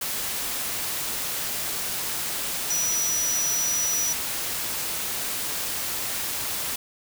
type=tone in noise; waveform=sine; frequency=5870 Hz; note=F#8; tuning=15 cents flat; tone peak=-23 dBFS; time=2.7-4.13 s; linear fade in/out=5 ms; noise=white; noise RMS=-29 dBFS; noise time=0.01-6.76 s; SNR=+3 dB; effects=none